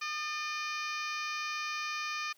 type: harmonic tone with a mistuned harmonic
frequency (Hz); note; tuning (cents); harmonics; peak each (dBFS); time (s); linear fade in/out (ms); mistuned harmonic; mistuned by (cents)
609; D#5; -37; 2 / 3 / 4 / 5 / 6 / 7 / 8 / 9 / 10; -38 / -42 / -38 / -48 / -50 / -49 / -46 / -49 / -49; 0.01-2.33; 10; 3; -36
effects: white hiss -66 dBFS RMS until 2.37 s + high-pass 150 Hz 12 dB/octave